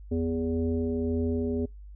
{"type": "tone with frequency modulation", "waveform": "sine", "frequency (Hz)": 246.9, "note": "B3", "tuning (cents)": 0, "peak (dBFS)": -25, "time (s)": [0.11, 1.66], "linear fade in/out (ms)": 10, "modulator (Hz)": 164, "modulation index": 1.2, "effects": ["noise-tail reverb RT60 0.2 s tail -26 dB re dry", "added 50 Hz sine -42 dBFS peak until 1.95 s"]}